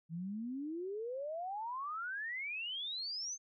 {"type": "exponential sweep", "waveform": "sine", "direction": "up", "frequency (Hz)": [157.6, 6410], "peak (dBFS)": -38, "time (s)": [0.09, 3.38], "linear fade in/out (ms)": 50, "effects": []}